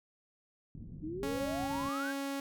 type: low-pass noise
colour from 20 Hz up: white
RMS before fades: -46 dBFS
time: 0.75-1.89 s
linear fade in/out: 0 ms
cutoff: 210 Hz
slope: 24 dB/octave
type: exponential sweep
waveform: sine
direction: up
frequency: 292.5 to 1661.2 Hz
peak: -37 dBFS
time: 1.02-2.13 s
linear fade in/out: 20 ms
type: tone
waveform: sawtooth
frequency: 276.7 Hz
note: C#4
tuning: 3 cents flat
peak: -31 dBFS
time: 1.23-2.4 s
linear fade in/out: 2 ms
effects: none